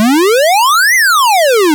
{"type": "exponential two-way sweep", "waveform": "square", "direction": "up then down", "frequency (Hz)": [207.7, 2097, 290.2], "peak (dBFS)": -7, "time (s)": [0, 1.74], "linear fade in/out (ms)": 0, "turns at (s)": 0.95, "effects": []}